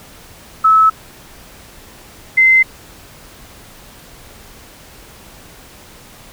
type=tone pair in turn; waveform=sine; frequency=1300 / 2068 Hz; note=E6 / C7; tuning=-24 / -21 cents; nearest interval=minor sixth; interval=803 cents; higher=second; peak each=-6 dBFS; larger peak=neither; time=0.64-0.9 / 2.37-2.63 s; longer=neither; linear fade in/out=10 ms; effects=pink hiss -40 dBFS RMS until 6.32 s